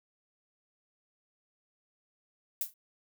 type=noise with exponential decay; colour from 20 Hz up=violet; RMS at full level=-28 dBFS; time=2.61-2.74 s; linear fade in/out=2 ms; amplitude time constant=27 ms; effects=none